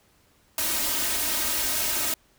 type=noise with comb filter; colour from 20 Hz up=white; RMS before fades=-26 dBFS; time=0.58-2.14 s; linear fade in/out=2 ms; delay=3.2 ms; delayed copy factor=+0.95; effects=pink hiss -62 dBFS RMS until 2.38 s